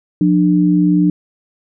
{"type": "tone pair together", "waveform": "sine", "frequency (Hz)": [177.54, 298.4], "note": ["F3", "D4"], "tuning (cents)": [29, 28], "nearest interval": "major sixth", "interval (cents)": 899, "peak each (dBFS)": [-12, -12], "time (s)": [0.21, 1.1], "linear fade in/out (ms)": 2, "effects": []}